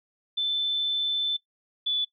sine tone pair in turn, 3526 / 3467 Hz, A7 / A7, +3 / -26 cents, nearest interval unison, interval 29 cents, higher first, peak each -23 dBFS, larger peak neither, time 0.37-1.37 / 1.86-2.05 s, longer first, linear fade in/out 10 ms, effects noise-tail reverb RT60 0.1 s tail -19 dB re dry

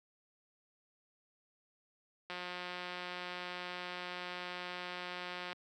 click train, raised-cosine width 0.3 ms, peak -26 dBFS, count 579, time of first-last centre 2.3-5.529 s, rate 179 Hz, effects high-pass 200 Hz 12 dB/octave

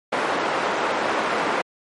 white band-pass noise, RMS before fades -23 dBFS, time 0.12-1.62 s, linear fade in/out 10 ms, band 310 to 1200 Hz, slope 12 dB/octave, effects MP3 48 kbps

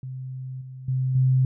sine tone with level steps, 130 Hz, C3, 11 cents flat, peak -31 / -36 / -21 / -16 dBFS, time 0.03-1.45 s, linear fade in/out 2 ms, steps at 0.61 / 0.88 / 1.15 s, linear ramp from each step 5 ms, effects none

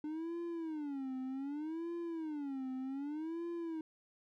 triangle tone with vibrato, 297.8 Hz, D4, 24 cents sharp, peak -36 dBFS, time 0.04-3.81 s, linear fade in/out 2 ms, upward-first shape sine, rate 0.65 Hz, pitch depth 240 cents each way, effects none

